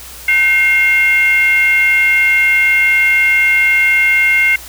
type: tone with frequency modulation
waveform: sine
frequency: 2132 Hz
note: C7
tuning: 32 cents sharp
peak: -8 dBFS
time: 0.28-4.56 s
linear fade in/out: 5 ms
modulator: 605 Hz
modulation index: 0.57
effects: added 60 Hz sine -38 dBFS peak until 4.68 s + white hiss -33 dBFS RMS until 4.68 s